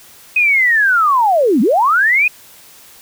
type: linear two-way sweep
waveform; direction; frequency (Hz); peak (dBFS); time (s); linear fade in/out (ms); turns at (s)
sine; down then up; 2533 to 196 to 2533; -9; 0.36-2.28; 5; 1.61
effects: white hiss -42 dBFS RMS until 3.01 s